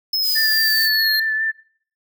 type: exponential sweep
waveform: square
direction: down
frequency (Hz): 5210 to 4186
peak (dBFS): -18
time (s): 0.13-1.2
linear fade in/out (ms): 5
type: noise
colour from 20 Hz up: violet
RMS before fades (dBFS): -26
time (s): 0.21-0.9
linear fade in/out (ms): 50
type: tone with vibrato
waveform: sine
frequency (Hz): 1763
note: A6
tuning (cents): +3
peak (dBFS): -18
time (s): 0.35-1.52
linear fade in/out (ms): 20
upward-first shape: triangle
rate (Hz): 4.8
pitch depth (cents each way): 26
effects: noise-tail reverb RT60 0.5 s tail -21 dB re dry